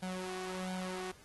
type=tone with flanger; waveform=sawtooth; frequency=185 Hz; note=F#3; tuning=in tune; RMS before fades=-40 dBFS; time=0.02-1.12 s; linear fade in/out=10 ms; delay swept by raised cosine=1.3 to 2.8 ms; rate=1.4 Hz; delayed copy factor=+0.65; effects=pink hiss -60 dBFS RMS until 1.24 s + AAC 32 kbps